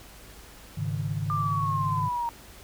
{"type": "chord", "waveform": "sine", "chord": "Ab suspended fourth", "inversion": "none", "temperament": "just", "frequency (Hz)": [103.83, 138.43, 155.74], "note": ["Ab2", "Db3", "Eb3"], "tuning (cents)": [0, -2, 2], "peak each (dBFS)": [-31, -32, -31], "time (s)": [0.77, 2.09], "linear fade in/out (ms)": 10}
{"type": "linear sweep", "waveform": "sine", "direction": "down", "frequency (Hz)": [1200, 931], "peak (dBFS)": -26, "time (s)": [1.3, 2.29], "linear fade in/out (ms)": 0}
{"effects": ["added 50 Hz sine -52 dBFS peak until 2.63 s", "pink hiss -49 dBFS RMS until 2.63 s"]}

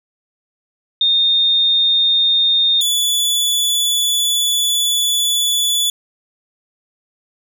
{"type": "tone pair in turn", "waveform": ["sine", "sawtooth"], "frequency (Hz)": [3660, 3447], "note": ["A#7", "A7"], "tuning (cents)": [-32, -36], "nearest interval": "minor second", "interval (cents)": 104, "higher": "first", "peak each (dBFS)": -11, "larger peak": "neither", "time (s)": [[1.01, 2.81], [2.81, 5.9]], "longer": "second", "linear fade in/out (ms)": 2, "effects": []}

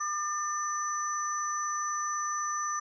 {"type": "tone cluster", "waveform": "sine", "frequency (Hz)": [1204, 1791, 5980], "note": ["D6", "A6", "F#8"], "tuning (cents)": [43, 30, 17], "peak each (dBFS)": [-31, -40, -35], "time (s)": [0, 2.8], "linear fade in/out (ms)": 10, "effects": []}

